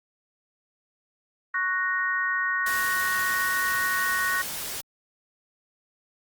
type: chord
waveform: sine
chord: F# major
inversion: second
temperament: equal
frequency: 1108.7 / 1480 / 1864.7 Hz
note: C#6 / F#6 / A#6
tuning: 0 / 0 / 0 cents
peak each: -30 / -28 / -26 dBFS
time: 1.54-4.42 s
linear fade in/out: 5 ms
type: noise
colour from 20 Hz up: white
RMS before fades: -33 dBFS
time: 2.66-4.81 s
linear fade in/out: 5 ms
effects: Opus 32 kbps